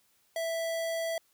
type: tone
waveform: square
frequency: 659.3 Hz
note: E5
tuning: in tune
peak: -31 dBFS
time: 0.36-1.18 s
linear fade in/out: 2 ms
effects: white hiss -69 dBFS RMS until 1.33 s